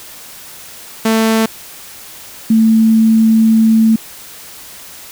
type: tone pair in turn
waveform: sawtooth / sine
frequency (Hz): 222.5 / 222.5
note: A3 / A3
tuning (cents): +20 / +20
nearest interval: unison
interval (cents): 0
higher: neither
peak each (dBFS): -6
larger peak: neither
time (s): 1.05-1.46 / 2.5-3.96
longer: second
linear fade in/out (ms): 5
effects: white hiss -34 dBFS RMS until 5.11 s